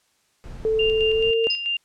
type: noise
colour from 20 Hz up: brown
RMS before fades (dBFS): -36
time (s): 0.44-1.31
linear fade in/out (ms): 0
type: tone with pitch glide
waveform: sine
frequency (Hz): 440 to 453.9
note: A4 to A#4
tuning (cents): 0 to -46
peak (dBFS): -18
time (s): 0.65-1.47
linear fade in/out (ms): 0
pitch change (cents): +54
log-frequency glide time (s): 1.12-1.3
type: tone with tremolo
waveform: sine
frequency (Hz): 2794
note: F7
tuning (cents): 0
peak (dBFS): -21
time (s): 0.79-1.77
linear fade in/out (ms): 5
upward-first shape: square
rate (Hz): 4.6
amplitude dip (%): 50
type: tone with exponential decay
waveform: sine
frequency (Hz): 5020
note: D#8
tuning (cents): +15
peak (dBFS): -20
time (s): 1.5-1.67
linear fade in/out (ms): 5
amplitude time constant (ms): 35
effects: white hiss -65 dBFS RMS until 1.84 s + low-pass 9000 Hz 12 dB/octave